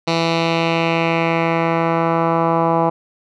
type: tone with low-pass filter sweep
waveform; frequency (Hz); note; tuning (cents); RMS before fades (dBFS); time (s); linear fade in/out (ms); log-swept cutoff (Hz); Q
10% pulse; 165.8; E3; +10; -17; 0.07-2.9; 10; 4300 to 960; 2.1
effects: none